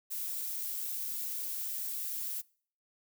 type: noise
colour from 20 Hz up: violet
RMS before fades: -37 dBFS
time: 0.1-2.42 s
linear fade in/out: 20 ms
effects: noise-tail reverb RT60 0.5 s tail -24 dB re dry